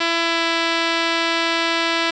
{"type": "tone with pitch glide", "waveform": "5% pulse", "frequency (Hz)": [334.4, 332.3], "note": ["E4", "E4"], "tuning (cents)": [25, 14], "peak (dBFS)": -6, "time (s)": [0, 2.11], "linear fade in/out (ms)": 10, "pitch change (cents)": -11, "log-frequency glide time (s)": [0.19, 0.44], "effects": ["resampled to 16000 Hz", "7-bit"]}